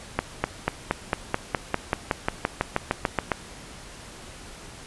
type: accelerating click train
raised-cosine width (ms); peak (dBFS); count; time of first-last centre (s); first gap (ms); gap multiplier
0.5; -6; 18; 0.19-3.318; 250; 0.96
effects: pink hiss -43 dBFS RMS until 4.86 s + resampled to 24000 Hz